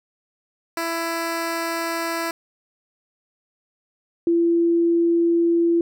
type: tone pair in turn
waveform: 10% pulse / sine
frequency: 332.7 / 338.5 Hz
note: E4 / E4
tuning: +16 / +46 cents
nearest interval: unison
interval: 30 cents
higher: second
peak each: -15 dBFS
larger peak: neither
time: 0.77-2.31 / 4.27-5.81 s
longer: neither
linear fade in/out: 2 ms
effects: none